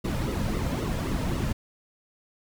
brown noise with flanger, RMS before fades -28 dBFS, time 0.04-1.53 s, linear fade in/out 10 ms, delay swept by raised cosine 1.2 to 2.7 ms, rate 3.8 Hz, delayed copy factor -0.65, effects none

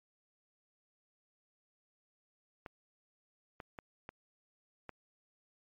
clicks, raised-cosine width 0.5 ms, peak -29 dBFS, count 5, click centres 2.662 / 3.602 / 3.788 / 4.091 / 4.893 s, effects MP3 64 kbps

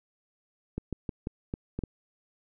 clicks, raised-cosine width 3 ms, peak -19 dBFS, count 7, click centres 0.78 / 0.927 / 1.092 / 1.271 / 1.539 / 1.79 / 1.837 s, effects none

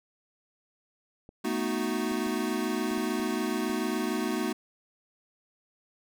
clicks, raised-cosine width 2 ms, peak -34 dBFS, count 7, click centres 1.291 / 2.116 / 2.266 / 2.913 / 2.977 / 3.198 / 3.698 s
square chord, B dominant seventh, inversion third, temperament equal, 220 / 246.9 / 311.1 / 370 Hz, A3 / B3 / D#4 / F#4, 0 / 0 / 0 / 0 cents, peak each -34 dBFS, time 1.44-4.53 s, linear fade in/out 10 ms
effects none

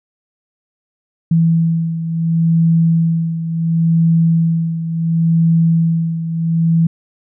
sine beating tone pair, 164.81 / 165.52 Hz, E3 / E3, 0 / +7 cents, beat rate 0.71 Hz, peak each -12 / -18 dBFS, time 1.31-6.87 s, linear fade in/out 5 ms, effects none

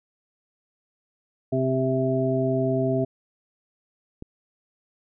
harmonic tone, 131.1 Hz, C3, 4 cents sharp, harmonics 1 / 2 / 3 / 5, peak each -26 / -26 / -26 / -26 dBFS, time 1.52-3.05 s, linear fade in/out 10 ms
click, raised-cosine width 3 ms, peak -23 dBFS, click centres 4.224 s
effects none

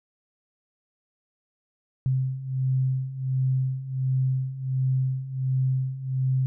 sine beating tone pair, 130 / 131.4 Hz, C3 / C3, -11 / +8 cents, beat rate 1.4 Hz, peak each -28 / -24 dBFS, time 2.06-6.46 s, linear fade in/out 0 ms, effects none

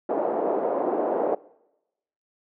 white band-pass noise, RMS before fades -25 dBFS, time 0.09-1.35 s, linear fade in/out 5 ms, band 320 to 690 Hz, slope 24 dB/octave, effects noise-tail reverb RT60 0.9 s tail -22 dB re dry

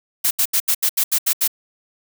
blue noise bursts, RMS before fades -17 dBFS, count 9, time 0.24-1.478 s, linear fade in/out 10 ms, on 70 ms, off 76 ms, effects none

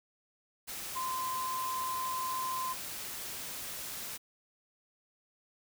sine tone in noise, 1033 Hz, C6, 22 cents flat, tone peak -33 dBFS, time 0.95-2.74 s, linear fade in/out 20 ms, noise white, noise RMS -41 dBFS, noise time 0.67-4.18 s, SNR +5 dB, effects none

